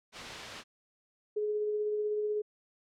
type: noise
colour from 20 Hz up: white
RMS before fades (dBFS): -39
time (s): 0.12-0.64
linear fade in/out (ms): 50
type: tone with tremolo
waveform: sine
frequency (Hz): 421.5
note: G#4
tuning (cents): +26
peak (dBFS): -28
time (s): 1.36-2.42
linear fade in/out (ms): 10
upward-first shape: sine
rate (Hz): 16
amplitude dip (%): 25
effects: low-pass 4000 Hz 12 dB/octave